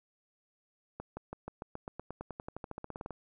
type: accelerating click train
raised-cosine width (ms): 1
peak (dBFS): -26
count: 23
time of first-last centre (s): 1-3.107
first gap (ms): 170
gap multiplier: 0.94
effects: none